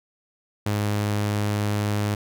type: tone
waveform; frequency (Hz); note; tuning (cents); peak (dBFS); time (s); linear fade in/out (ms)
sawtooth; 103.83; G#2; 0; -18; 0.66-2.15; 5
effects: none